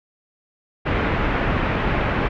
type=low-pass noise; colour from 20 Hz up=pink; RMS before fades=-21 dBFS; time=0.85-2.29 s; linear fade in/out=20 ms; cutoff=2500 Hz; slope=24 dB/octave; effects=none